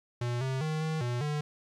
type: tone with pitch steps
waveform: square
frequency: 120.8 / 132.1 / 156 / 157.9 / 121.5 / 149 Hz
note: B2 / C3 / D#3 / D#3 / B2 / D3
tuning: -38 / +17 / +5 / +26 / -28 / +25 cents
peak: -30 dBFS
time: 0.21-1.41 s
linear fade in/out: 5 ms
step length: 200 ms
effects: low-pass 7000 Hz 12 dB/octave + 11-bit